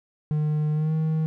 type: tone with pitch glide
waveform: triangle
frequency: 151.8 to 157.97 Hz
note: D#3 to D#3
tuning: -42 to +27 cents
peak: -19 dBFS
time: 0.31-1.26 s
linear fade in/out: 0 ms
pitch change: +69 cents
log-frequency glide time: 0.73-0.93 s
effects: none